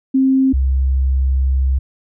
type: tone pair in turn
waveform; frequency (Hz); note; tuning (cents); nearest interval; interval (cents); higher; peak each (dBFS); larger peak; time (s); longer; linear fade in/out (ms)
sine; 265.2 / 66.18; C4 / C2; +23 / +20; 2 octaves; 2403; first; -10 / -12; first; 0.14-0.53 / 0.53-1.79; second; 10
effects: none